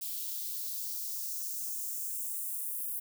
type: noise with high-pass filter sweep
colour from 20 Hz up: violet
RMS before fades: -37 dBFS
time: 0.01-3 s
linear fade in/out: 10 ms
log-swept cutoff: 3200 to 11000 Hz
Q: 1.8
effects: none